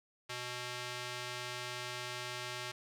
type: tone with band-pass filter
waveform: square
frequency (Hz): 123.47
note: B2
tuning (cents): 0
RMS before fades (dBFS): -42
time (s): 0.29-2.72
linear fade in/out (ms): 10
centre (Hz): 3400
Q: 0.66
effects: none